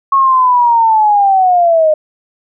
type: linear sweep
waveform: sine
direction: down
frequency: 1100 to 609 Hz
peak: -6 dBFS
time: 0.12-1.94 s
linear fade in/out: 5 ms
effects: none